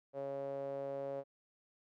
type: tone with band-pass filter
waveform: sawtooth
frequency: 138.2 Hz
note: C#3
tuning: 5 cents flat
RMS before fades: -41 dBFS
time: 0.13-1.24 s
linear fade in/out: 50 ms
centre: 550 Hz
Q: 5.7
effects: none